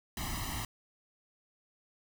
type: noise with comb filter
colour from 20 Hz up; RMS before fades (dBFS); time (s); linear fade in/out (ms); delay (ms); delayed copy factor
pink; -37; 0.17-0.65; 2; 1; +0.95
effects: none